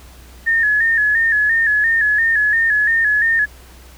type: tone with vibrato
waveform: sine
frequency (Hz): 1760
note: A6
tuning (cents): 0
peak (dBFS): -12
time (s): 0.46-3.46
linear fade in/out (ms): 20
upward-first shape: square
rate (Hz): 2.9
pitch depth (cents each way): 61
effects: added 62 Hz sine -40 dBFS peak until 3.97 s + pink hiss -45 dBFS RMS until 3.97 s